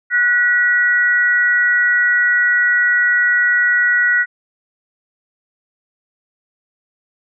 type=tone pair together; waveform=sine; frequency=1470.1 / 1930 Hz; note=F#6 / B6; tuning=-12 / -40 cents; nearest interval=perfect fourth; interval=472 cents; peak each=-14 dBFS; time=0.1-4.26 s; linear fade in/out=50 ms; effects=none